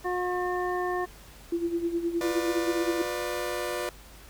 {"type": "harmonic tone", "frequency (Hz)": 360.2, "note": "F#4", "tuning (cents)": -46, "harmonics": [1, 2, 3, 5], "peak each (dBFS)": [-29, -32, -34, -36], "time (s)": [0.04, 1.06], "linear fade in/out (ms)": 20}
{"type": "tone with tremolo", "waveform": "sine", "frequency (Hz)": 340, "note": "F4", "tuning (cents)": -46, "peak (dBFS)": -23, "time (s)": [1.52, 3.02], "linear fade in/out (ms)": 5, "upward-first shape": "sine", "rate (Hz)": 9.6, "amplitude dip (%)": 70}
{"type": "chord", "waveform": "sawtooth", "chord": "B diminished", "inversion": "second", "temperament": "just", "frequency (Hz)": [355.6, 493.9, 592.7], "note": ["F4", "B4", "D5"], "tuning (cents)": [31, 0, 16], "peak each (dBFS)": -30, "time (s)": [2.21, 3.89], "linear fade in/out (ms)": 0}
{"effects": ["added 50 Hz sine -51 dBFS peak until 4.29 s", "pink hiss -51 dBFS RMS until 4.29 s"]}